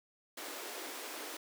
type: high-pass noise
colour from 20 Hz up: pink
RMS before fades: -44 dBFS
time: 0.37-1.37 s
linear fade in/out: 5 ms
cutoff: 280 Hz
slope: 48 dB/octave
effects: none